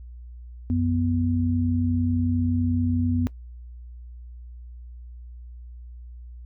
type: tone pair together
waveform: sine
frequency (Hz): 91.31 / 246.6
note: F#2 / B3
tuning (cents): -22 / -2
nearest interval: octave + perfect fourth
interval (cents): 1720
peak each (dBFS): -23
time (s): 0.7-3.27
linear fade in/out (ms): 0
effects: noise-tail reverb RT60 0.1 s tail -20 dB re dry + added 60 Hz sine -38 dBFS peak until 6.45 s